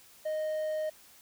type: tone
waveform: triangle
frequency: 620 Hz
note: D#5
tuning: 6 cents flat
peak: -28 dBFS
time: 0.25-0.9 s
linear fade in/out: 10 ms
effects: white hiss -57 dBFS RMS until 1.21 s